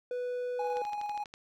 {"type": "tone", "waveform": "triangle", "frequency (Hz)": 493.9, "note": "B4", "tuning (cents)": 0, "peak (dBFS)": -30, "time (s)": [0.11, 0.82], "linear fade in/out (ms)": 2}
{"type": "tone with tremolo", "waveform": "triangle", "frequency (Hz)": 830.6, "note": "G#5", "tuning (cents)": 0, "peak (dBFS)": -30, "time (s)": [0.59, 1.24], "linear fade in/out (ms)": 5, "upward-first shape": "square", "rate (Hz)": 18, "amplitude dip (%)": 30}
{"type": "click train", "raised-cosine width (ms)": 0.2, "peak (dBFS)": -28, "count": 8, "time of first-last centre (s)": [0.77, 1.339], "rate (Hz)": 12.3}
{"effects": []}